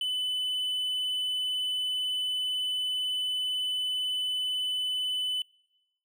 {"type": "tone", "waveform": "triangle", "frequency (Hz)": 3006, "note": "F#7", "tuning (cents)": 27, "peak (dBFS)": -26, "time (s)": [0.01, 5.42], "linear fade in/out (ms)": 2, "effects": ["noise-tail reverb RT60 1.0 s tail -26 dB re dry"]}